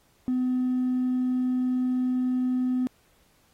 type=tone with hard clipping; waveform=sine; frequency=253 Hz; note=B3; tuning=42 cents sharp; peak=-23 dBFS; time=0.28-2.87 s; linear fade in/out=0 ms; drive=1 dB; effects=pink hiss -64 dBFS RMS until 3.53 s + AAC 48 kbps